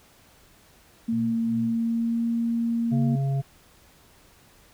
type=tone with pitch glide; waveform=sine; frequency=228.9 to 232.2 Hz; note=A#3 to A#3; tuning=-31 to -7 cents; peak=-22 dBFS; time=1.08-3.16 s; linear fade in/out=10 ms; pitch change=+24 cents; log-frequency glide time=1.65-2.26 s
type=tone with tremolo; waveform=sine; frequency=119.9 Hz; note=A#2; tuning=49 cents sharp; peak=-31 dBFS; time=1.12-1.79 s; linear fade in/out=5 ms; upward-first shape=sine; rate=2.6 Hz; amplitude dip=95%
type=harmonic tone; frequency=137 Hz; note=C#3; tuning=20 cents flat; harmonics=1 / 3 / 5; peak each=-22 / -41 / -38 dBFS; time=2.91-3.42 s; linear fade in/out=20 ms
effects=pink hiss -56 dBFS RMS until 4.73 s